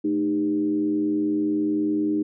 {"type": "tone with frequency modulation", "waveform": "sine", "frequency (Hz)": 306.8, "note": "D#4", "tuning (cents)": -24, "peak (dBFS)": -20, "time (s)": [0.04, 2.23], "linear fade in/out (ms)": 10, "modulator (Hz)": 90.5, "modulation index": 0.62, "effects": []}